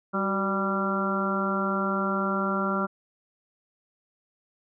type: harmonic tone with a mistuned harmonic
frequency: 196 Hz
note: G3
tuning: in tune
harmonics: 1 / 2 / 3 / 4 / 5 / 6 / 7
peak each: -28 / -33 / -33 / -38 / -36 / -33 / -29 dBFS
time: 0.13-2.87 s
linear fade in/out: 20 ms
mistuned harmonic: 2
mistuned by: -63 cents
effects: none